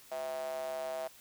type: tone with high-pass filter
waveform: square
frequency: 72.2 Hz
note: D2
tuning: 29 cents flat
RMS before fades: -38 dBFS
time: 0.11-1.08 s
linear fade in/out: 10 ms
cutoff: 650 Hz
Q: 7.5
effects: white hiss -57 dBFS RMS until 1.2 s